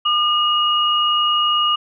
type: tone pair together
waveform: sine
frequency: 1210.5 / 2879 Hz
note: D#6 / F#7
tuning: -48 / -48 cents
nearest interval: octave + minor third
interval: 1500 cents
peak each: -17 dBFS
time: 0.05-1.76 s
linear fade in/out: 10 ms
effects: none